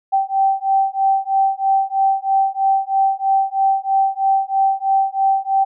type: beating tone pair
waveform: sine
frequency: 776 / 779.1 Hz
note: G5 / G5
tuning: -18 / -11 cents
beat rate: 3.1 Hz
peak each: -17 dBFS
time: 0.12-5.65 s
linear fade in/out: 20 ms
effects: none